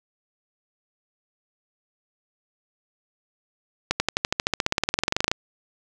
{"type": "accelerating click train", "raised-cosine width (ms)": 0.2, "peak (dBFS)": -3, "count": 25, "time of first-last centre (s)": [3.91, 5.315], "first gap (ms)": 90, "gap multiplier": 0.96, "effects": []}